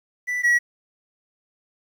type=tone pair in turn; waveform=triangle; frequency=1975.5 / 1923.7 Hz; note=B6 / B6; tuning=0 / -46 cents; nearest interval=unison; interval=46 cents; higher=first; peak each=-21 / -13 dBFS; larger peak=second; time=0.27-0.43 / 0.43-0.59 s; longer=neither; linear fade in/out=20 ms; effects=9-bit